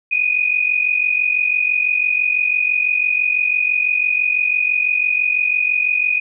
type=tone pair together; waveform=sine; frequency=2443 / 2489 Hz; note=D#7 / D#7; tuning=-32 / 0 cents; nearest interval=unison; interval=32 cents; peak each=-19 / -16 dBFS; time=0.11-6.2 s; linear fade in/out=10 ms; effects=none